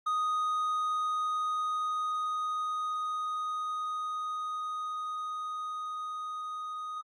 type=tone with level ramp; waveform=triangle; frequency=1244.5 Hz; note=D#6; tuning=in tune; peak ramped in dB=-25 to -34 dBFS; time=0.06-7.01 s; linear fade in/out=10 ms; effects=AAC 32 kbps